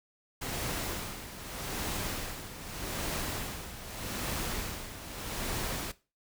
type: noise with tremolo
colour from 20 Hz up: pink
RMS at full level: -34 dBFS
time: 0.41-5.92 s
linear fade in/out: 10 ms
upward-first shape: sine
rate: 0.82 Hz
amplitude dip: 70%
effects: noise-tail reverb RT60 0.3 s tail -18 dB re dry